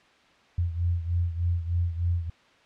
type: beating tone pair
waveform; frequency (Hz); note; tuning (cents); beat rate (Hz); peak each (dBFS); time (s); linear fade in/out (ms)
sine; 85.6 / 88.9; F2 / F2; -34 / +31; 3.3; -25 / -30; 0.58-2.3; 5
effects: white hiss -58 dBFS RMS until 2.65 s + low-pass 3000 Hz 12 dB/octave